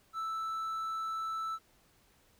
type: tone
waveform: triangle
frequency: 1318.5 Hz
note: E6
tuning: in tune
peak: -32 dBFS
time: 0.13-1.59 s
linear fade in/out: 50 ms
effects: pink hiss -67 dBFS RMS until 2.39 s